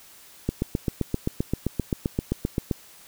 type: click train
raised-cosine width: 3 ms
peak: -10 dBFS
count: 18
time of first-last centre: 0.49-2.712 s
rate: 7.65 Hz
effects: white hiss -50 dBFS RMS until 3.07 s